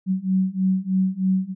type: beating tone pair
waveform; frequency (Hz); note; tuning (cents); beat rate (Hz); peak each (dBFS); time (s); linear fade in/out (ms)
sine; 186.7 / 189.9; F#3 / F#3; +16 / +45; 3.2; -22 / -21; 0.06-1.55; 50
effects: none